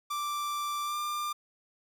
45% pulse tone with pitch glide, 1174.7 to 1193.9 Hz, D6 to D6, 0 to +28 cents, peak -31 dBFS, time 0.1-1.33 s, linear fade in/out 10 ms, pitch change +28 cents, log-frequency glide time 0.84-0.97 s, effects none

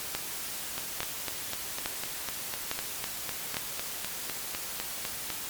two click trains, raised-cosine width 0.2 ms, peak -12 / -15 dBFS, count 5 / 19, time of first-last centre 0.15-3.569 / 0.78-5.303 s, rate 1.17 / 3.98 Hz, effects white hiss -37 dBFS RMS until 5.49 s + MP3 96 kbps

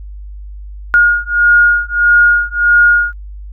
sine beating tone pair, 1429 / 1430.6 Hz, F6 / F6, +39 / +41 cents, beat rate 1.6 Hz, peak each -10 dBFS, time 0.94-3.13 s, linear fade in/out 0 ms, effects added 50 Hz sine -26 dBFS peak until 3.52 s

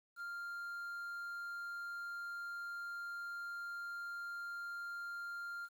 triangle tone with quantisation, 1396.9 Hz, F6, in tune, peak -40 dBFS, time 0.16-5.69 s, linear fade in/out 50 ms, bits 11, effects none

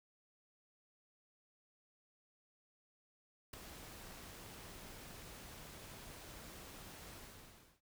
pink noise with ADSR envelope, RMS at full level -44 dBFS, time 3.53-7.81 s, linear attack 7 ms, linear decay 4 ms, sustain -9 dB, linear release 670 ms, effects none

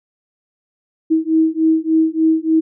sine beating tone pair, 318.5 / 321.9 Hz, D#4 / E4, +41 / -41 cents, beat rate 3.4 Hz, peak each -15 dBFS, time 1.1-2.61 s, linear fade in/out 20 ms, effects none

